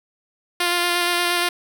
5% pulse tone with vibrato, 350 Hz, F4, 4 cents sharp, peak -7 dBFS, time 0.6-1.49 s, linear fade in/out 5 ms, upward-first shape square, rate 8.5 Hz, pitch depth 11 cents each way, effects none

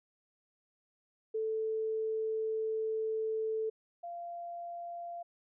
sine tone pair in turn, 440 / 690.4 Hz, A4 / F5, 0 / -20 cents, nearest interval minor sixth, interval 780 cents, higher second, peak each -31 / -39 dBFS, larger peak first, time 1.34-3.7 / 4.03-5.23 s, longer first, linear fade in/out 10 ms, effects none

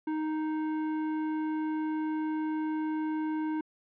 sine tone with tanh clipping, 311.1 Hz, D#4, in tune, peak -31 dBFS, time 0.07-3.61 s, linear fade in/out 5 ms, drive 15 dB, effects low-pass 2000 Hz 12 dB/octave

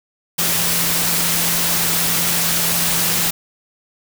sine tone in noise, 170 Hz, F3, 46 cents flat, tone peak -28 dBFS, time 0.38-3.31 s, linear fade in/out 10 ms, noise white, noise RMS -18 dBFS, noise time 0.38-3.31 s, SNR -13 dB, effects none

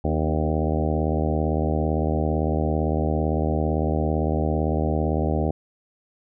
harmonic tone with a mistuned harmonic, 77.78 Hz, D#2, in tune, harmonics 1 / 2 / 3 / 4 / 5 / 6 / 7 / 8 / 9 / 10, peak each -24 / -27 / -29 / -30 / -31 / -32 / -32 / -33 / -34 / -34 dBFS, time 0.04-5.51 s, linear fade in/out 5 ms, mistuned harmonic 4, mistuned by -33 cents, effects none

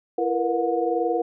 sine tone cluster, 337.4 / 463.5 / 485 / 724 Hz, E4 / A#4 / B4 / F#5, +40 / -10 / -31 / -38 cents, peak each -26 dBFS, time 0.18-1.22 s, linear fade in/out 5 ms, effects none

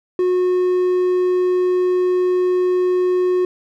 triangle tone, 363.7 Hz, F#4, 30 cents flat, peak -12 dBFS, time 0.19-3.45 s, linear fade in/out 2 ms, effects none

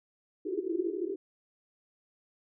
white band-pass noise, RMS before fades -33 dBFS, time 0.45-1.16 s, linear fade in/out 10 ms, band 330 to 400 Hz, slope 96 dB/octave, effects none

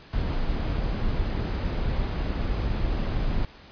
brown noise, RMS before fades -26 dBFS, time 0.13-3.45 s, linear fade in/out 2 ms, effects pink hiss -49 dBFS RMS until 3.71 s + resampled to 11025 Hz

